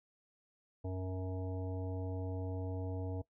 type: harmonic tone with a mistuned harmonic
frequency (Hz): 93.1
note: F#2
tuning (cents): +11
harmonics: 1 / 3 / 5 / 7 / 9 / 10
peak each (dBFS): -38 / -44 / -45 / -49 / -55 / -62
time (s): 0.84-3.22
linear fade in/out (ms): 10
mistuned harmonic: 10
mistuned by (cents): +15
effects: noise-tail reverb RT60 0.1 s tail -18 dB re dry